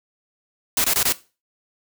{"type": "noise bursts", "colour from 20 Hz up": "white", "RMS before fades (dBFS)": -19, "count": 4, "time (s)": [0.77, 1.124], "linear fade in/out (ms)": 2, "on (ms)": 72, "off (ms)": 22, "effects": ["noise-tail reverb RT60 0.3 s tail -17 dB re dry"]}